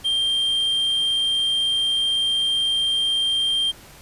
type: tone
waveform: triangle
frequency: 3179 Hz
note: G7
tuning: 24 cents sharp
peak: -17 dBFS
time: 0.04-3.72 s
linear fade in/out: 20 ms
effects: pink hiss -45 dBFS RMS until 4.01 s + resampled to 32000 Hz